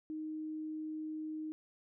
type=tone; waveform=sine; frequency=311.1 Hz; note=D#4; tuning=in tune; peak=-38 dBFS; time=0.1-1.52 s; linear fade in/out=0 ms; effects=none